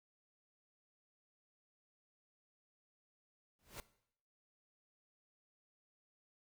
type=noise with exponential growth; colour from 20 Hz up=pink; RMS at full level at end=-44 dBFS; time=3.59-3.8 s; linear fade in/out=0 ms; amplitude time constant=45 ms; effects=noise-tail reverb RT60 0.7 s tail -18 dB re dry